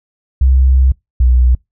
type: tone pair in turn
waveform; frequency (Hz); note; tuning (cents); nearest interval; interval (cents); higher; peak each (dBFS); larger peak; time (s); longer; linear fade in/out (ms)
sine; 65.3 / 61.95; C2 / B1; -3 / +6; minor second; 91; first; -6; neither; 0.41-0.92 / 1.2-1.55; first; 5
effects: noise-tail reverb RT60 0.2 s tail -26 dB re dry